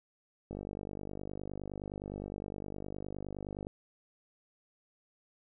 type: click train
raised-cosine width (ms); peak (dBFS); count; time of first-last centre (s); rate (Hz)
2; -27; 158; 0.51-3.669; 49.7
effects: none